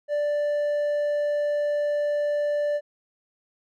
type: tone with hard clipping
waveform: sine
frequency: 587.3 Hz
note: D5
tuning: in tune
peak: -23 dBFS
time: 0.08-2.81 s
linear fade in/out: 50 ms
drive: 3 dB
effects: none